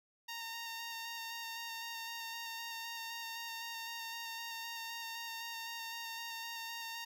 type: tone with vibrato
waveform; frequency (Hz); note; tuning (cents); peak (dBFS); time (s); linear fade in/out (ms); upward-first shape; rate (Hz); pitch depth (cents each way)
10% pulse; 921; A#5; -21; -33; 0.28-7.05; 10; square; 3.9; 13
effects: none